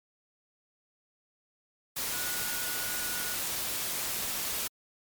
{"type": "tone in noise", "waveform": "sine", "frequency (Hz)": 1458, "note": "F#6", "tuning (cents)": -26, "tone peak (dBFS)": -40, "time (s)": [2.13, 3.35], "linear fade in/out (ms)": 10, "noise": "white", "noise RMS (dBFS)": -33, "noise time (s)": [1.96, 4.68], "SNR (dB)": -10, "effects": ["MP3 96 kbps"]}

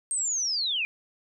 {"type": "linear sweep", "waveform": "sine", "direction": "down", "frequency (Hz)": [8550, 2349], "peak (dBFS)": -25, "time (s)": [0.11, 0.85], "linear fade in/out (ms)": 0, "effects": []}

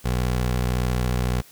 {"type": "tone with vibrato", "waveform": "20% pulse", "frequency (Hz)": 61.74, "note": "B1", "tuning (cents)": 0, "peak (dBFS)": -16, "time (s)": [0.04, 1.42], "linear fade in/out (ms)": 20, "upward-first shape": "sine", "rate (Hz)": 14, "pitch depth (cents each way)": 32, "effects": ["white hiss -50 dBFS RMS until 1.51 s"]}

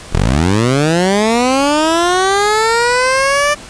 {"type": "linear sweep", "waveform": "15% pulse", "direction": "up", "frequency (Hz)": [33.68, 594], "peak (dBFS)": -4, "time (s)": [0.12, 3.55], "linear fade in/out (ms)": 20, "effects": ["pink hiss -33 dBFS RMS until 3.69 s", "resampled to 22050 Hz"]}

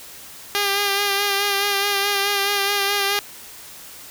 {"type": "tone with vibrato", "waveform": "5% pulse", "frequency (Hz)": 401.8, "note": "G4", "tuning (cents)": 43, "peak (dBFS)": -7, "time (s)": [0.55, 3.19], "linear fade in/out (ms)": 0, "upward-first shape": "sine", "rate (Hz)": 4.7, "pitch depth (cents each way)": 30, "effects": ["white hiss -40 dBFS RMS until 4.1 s"]}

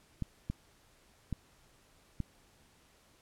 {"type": "clicks", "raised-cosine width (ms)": 5, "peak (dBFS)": -22, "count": 4, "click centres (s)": [0.223, 0.5, 1.327, 2.203], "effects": ["pink hiss -65 dBFS RMS until 3.21 s", "low-pass 12000 Hz 12 dB/octave"]}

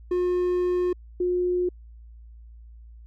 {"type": "tone pair in turn", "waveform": ["triangle", "sine"], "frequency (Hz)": [358.6, 358.6], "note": ["F4", "F4"], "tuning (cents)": [46, 46], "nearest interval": "unison", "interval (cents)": 0, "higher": "neither", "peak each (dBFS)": [-19, -21], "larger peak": "first", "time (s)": [[0.11, 0.93], [1.2, 1.69]], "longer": "first", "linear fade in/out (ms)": 5, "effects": ["added 57 Hz sine -43 dBFS peak until 3.06 s"]}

